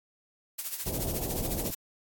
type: noise with tremolo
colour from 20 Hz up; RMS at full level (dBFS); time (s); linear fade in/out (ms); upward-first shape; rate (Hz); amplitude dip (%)
blue; -32; 0.58-1.75; 10; triangle; 14; 75
type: low-pass noise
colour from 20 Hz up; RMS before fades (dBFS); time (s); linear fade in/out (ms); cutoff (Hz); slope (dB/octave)
pink; -34; 0.86-1.71; 10; 710; 24
effects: AAC 64 kbps